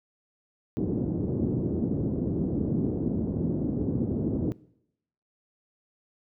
white low-pass noise, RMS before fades -27 dBFS, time 0.77-4.52 s, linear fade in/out 0 ms, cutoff 340 Hz, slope 24 dB/octave, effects noise-tail reverb RT60 0.8 s tail -22 dB re dry + high-pass 80 Hz 12 dB/octave

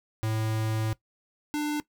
square tone pair in turn, 110 / 297.8 Hz, A2 / D4, 0 / +24 cents, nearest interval octave + perfect fourth, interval 1724 cents, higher second, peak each -27 dBFS, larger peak neither, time 0.23-0.93 / 1.54-1.8 s, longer first, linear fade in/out 0 ms, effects noise-tail reverb RT60 0.1 s tail -18 dB re dry

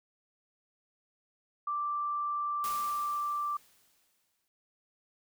sine tone, 1174.7 Hz, D6, in tune, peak -30 dBFS, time 1.67-3.57 s, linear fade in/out 5 ms
white noise with exponential decay, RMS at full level -41 dBFS, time 2.64-4.48 s, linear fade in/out 0 ms, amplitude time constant 400 ms
effects none

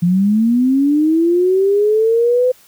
sine linear sweep, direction up, 169.4 to 510 Hz, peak -10 dBFS, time 0.02-2.52 s, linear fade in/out 10 ms, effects white hiss -48 dBFS RMS until 2.67 s

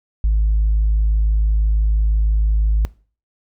sine tone, 53 Hz, G#1, 36 cents sharp, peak -11 dBFS, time 0.24-2.85 s, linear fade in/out 0 ms, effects noise-tail reverb RT60 0.4 s tail -22 dB re dry + tanh soft clip ceiling -10 dBFS

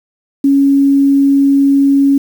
sine tone with quantisation, 277.4 Hz, C#4, 1 cent sharp, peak -6 dBFS, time 0.44-2.18 s, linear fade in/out 5 ms, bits 6, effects none

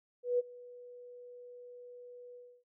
sine tone with ADSR envelope, 489.9 Hz, B4, 14 cents flat, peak -25 dBFS, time 0.23-2.64 s, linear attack 160 ms, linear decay 25 ms, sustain -23 dB, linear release 290 ms, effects none

